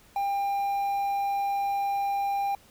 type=tone with quantisation; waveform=triangle; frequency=798 Hz; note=G5; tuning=31 cents sharp; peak=-23 dBFS; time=0.16-2.55 s; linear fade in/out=2 ms; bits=8; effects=pink hiss -57 dBFS RMS until 2.7 s